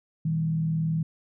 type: tone with frequency modulation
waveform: sine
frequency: 160.4 Hz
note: E3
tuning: 47 cents flat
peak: -23 dBFS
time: 0.25-1.03 s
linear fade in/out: 5 ms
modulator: 39.6 Hz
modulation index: 0.43
effects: none